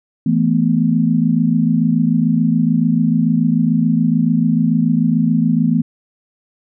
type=chord; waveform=sine; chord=E suspended fourth; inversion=none; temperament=equal; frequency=164.81 / 220 / 246.9 Hz; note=E3 / A3 / B3; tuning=0 / 0 / 0 cents; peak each=-16 dBFS; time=0.26-5.82 s; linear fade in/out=5 ms; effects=none